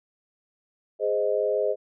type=chord; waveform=sine; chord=Ab major; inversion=none; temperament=equal with one note detuned; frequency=415.3 / 520.2 / 622.3 Hz; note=Ab4 / C5 / Eb5; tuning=0 / -10 / 0 cents; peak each=-26 dBFS; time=0.99-1.76 s; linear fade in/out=50 ms; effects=none